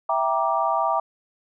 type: chord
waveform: sine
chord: E half-diminished seventh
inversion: none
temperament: equal with one note detuned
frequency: 659.3 / 784 / 944.3 / 1174.7 Hz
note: E5 / G5 / Bb5 / D6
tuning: 0 / 0 / +22 / 0 cents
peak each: -25 dBFS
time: 0.09-1 s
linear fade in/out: 5 ms
effects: none